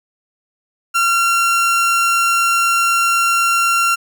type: tone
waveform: 30% pulse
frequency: 1372 Hz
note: F6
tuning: 31 cents flat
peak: -10 dBFS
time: 0.94-3.96 s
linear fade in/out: 20 ms
effects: none